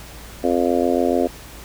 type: harmonic tone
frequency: 87 Hz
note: F2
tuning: 6 cents flat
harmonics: 3 / 4 / 5 / 6 / 7 / 8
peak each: -21 / -22 / -23 / -24 / -24 / -25 dBFS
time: 0.43-1.28 s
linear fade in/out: 20 ms
effects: added 56 Hz sine -40 dBFS peak until 1.64 s + pink hiss -40 dBFS RMS until 1.64 s